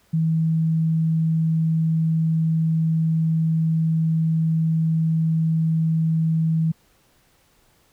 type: tone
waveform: sine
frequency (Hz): 161.2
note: E3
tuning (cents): -38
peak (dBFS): -17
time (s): 0.13-6.72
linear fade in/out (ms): 10
effects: pink hiss -60 dBFS RMS until 7.92 s